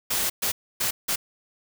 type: noise bursts at uneven times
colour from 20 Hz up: white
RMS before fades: -25 dBFS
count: 4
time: 0.1-0.3 / 0.42-0.52 / 0.8-0.91 / 1.08-1.16 s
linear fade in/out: 10 ms
effects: none